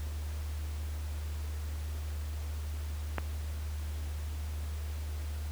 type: click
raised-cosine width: 0.5 ms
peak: -16 dBFS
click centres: 3.183 s
effects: added 75 Hz sine -34 dBFS peak until 5.51 s + pink hiss -50 dBFS RMS until 5.51 s